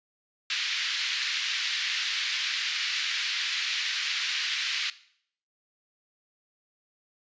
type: band-pass noise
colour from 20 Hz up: white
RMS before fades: -30 dBFS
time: 0.5-4.9 s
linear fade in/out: 2 ms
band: 1700 to 4500 Hz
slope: 24 dB/octave
effects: noise-tail reverb RT60 0.6 s tail -17 dB re dry + resampled to 16000 Hz